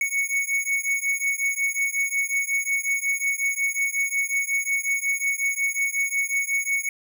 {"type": "beating tone pair", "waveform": "square", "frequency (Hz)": [2217, 2222.5], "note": ["C#7", "C#7"], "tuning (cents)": [0, 4], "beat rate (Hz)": 5.5, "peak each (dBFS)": -26, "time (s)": [0.01, 6.89], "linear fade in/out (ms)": 2, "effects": []}